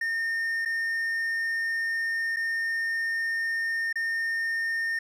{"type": "tone with dropouts", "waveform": "triangle", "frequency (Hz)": 1824, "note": "A#6", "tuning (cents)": -38, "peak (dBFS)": -24, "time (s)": [0.01, 4.99], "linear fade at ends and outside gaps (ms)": 5, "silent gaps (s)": [[0.651, 0.657], [2.362, 2.367], [3.928, 3.956]], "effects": []}